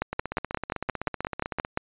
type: two click trains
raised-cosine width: 0.5 ms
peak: -10 / -15 dBFS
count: 11 / 25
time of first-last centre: 0.02-1.774 / 0.13-1.649 s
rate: 5.7 / 15.8 Hz
effects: resampled to 8000 Hz